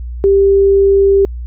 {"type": "tone", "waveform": "sine", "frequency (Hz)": 394.1, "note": "G4", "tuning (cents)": 9, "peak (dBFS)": -6, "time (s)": [0.24, 1.25], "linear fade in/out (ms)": 0, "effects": ["added 60 Hz sine -21 dBFS peak until 1.46 s"]}